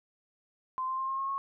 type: tone with pitch steps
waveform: sine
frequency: 1036 / 1047.4 / 1059 / 1070.7 / 1082.5 / 1094.4 Hz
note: C6 / C6 / C6 / C6 / C#6 / C#6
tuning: -17 / +1 / +21 / +40 / -41 / -23 cents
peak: -30 dBFS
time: 0.78-1.38 s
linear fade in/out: 0 ms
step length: 100 ms
effects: none